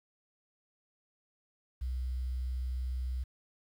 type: tone with quantisation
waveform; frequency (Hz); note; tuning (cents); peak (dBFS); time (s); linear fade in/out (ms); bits
sine; 63.3; B1; +43; -32; 1.81-3.24; 10; 10
effects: none